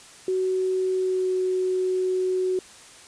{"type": "tone with pitch glide", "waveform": "sine", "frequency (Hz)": [373.9, 370.9], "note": ["F#4", "F#4"], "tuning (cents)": [18, 4], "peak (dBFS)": -21, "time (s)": [0.28, 2.59], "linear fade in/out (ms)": 2, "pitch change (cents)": -14, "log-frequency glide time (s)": [0.93, 1.34], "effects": ["white hiss -47 dBFS RMS until 3.07 s", "resampled to 22050 Hz"]}